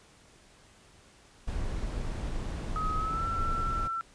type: noise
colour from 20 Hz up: brown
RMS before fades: -33 dBFS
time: 1.47-3.88 s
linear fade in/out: 10 ms
type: tone with pitch glide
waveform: sine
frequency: 1267 to 1342.3 Hz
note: D#6 to E6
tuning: +31 to +31 cents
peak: -30 dBFS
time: 2.76-4.01 s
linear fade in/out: 0 ms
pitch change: +100 cents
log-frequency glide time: 2.96-3.24 s
effects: pink hiss -58 dBFS RMS until 4.14 s + resampled to 22050 Hz